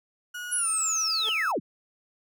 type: tone with pitch glide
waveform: 35% pulse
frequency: 1453 to 1302 Hz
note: F#6 to E6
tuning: -32 to -22 cents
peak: -32 dBFS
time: 0.34-1.52 s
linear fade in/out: 10 ms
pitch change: -190 cents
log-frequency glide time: 0.57-0.68 s
type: linear sweep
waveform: sine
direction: down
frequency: 10820 to 103.83 Hz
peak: -24 dBFS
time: 0.51-1.6 s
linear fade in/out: 20 ms
type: tone with exponential growth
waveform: sawtooth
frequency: 439.8 Hz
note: A4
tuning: 1 cent flat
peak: -29 dBFS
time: 1.17-1.29 s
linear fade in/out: 0 ms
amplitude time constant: 26 ms
effects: none